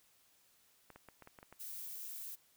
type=clicks; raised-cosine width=0.5 ms; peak=-38 dBFS; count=8; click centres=0.903 / 0.96 / 1.087 / 1.223 / 1.274 / 1.388 / 1.429 / 1.526 s
type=noise; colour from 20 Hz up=violet; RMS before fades=-46 dBFS; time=1.59-2.36 s; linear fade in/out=20 ms
effects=white hiss -70 dBFS RMS until 2.56 s